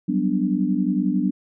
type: chord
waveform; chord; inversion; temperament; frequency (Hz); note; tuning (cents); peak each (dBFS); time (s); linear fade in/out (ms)
sine; G major seventh; third; equal; 185 / 196 / 246.9 / 293.7; F#3 / G3 / B3 / D4; 0 / 0 / 0 / 0; -24; 0.08-1.31; 10
effects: none